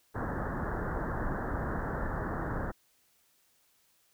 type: low-pass noise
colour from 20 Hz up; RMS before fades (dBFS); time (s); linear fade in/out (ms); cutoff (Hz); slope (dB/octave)
pink; -34; 0.14-2.72; 20; 1800; 96
effects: white hiss -69 dBFS RMS until 4.13 s